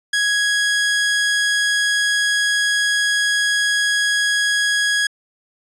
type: tone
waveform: sawtooth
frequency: 1661.2 Hz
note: G#6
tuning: in tune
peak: -12 dBFS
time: 0.13-5.07 s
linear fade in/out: 5 ms
effects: resampled to 22050 Hz